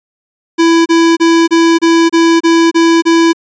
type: tone bursts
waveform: square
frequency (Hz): 332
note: E4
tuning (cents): +12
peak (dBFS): -6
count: 9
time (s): 0.58-3.332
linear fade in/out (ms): 20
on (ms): 280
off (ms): 29
effects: resampled to 16000 Hz